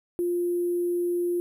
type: tone with sample-and-hold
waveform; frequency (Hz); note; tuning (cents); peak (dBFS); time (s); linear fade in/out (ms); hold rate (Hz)
sine; 350; F4; +4; -23; 0.19-1.4; 0; 11025
effects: none